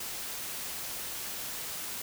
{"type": "noise", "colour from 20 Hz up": "white", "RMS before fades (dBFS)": -38, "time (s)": [0, 2.02], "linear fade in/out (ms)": 5, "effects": []}